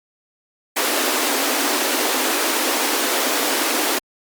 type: high-pass noise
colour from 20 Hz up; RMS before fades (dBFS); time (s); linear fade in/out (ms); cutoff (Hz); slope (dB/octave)
pink; -20; 0.76-3.99; 10; 250; 96
effects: Opus 48 kbps